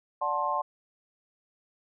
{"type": "chord", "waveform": "sine", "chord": "D dominant seventh", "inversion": "none", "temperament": "just", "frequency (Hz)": [587.3, 734.2, 881, 1057.2], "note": ["D5", "F#5", "A5", "C6"], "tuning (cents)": [0, -14, 2, 18], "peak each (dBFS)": [-34, -34, -31, -29], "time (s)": [0.21, 0.62], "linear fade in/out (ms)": 10, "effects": []}